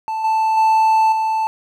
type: tone with level steps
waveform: triangle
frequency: 881 Hz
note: A5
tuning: 2 cents sharp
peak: -18 / -12 / -9 / -14 dBFS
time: 0.08-1.47 s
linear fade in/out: 0 ms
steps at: 0.24 / 0.57 / 1.12 s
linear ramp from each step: 5 ms
effects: none